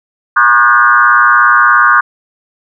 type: tone with frequency modulation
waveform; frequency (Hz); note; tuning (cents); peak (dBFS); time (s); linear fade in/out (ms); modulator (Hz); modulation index
sine; 1328; E6; +12; -4; 0.36-2.01; 10; 117; 2.4
effects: none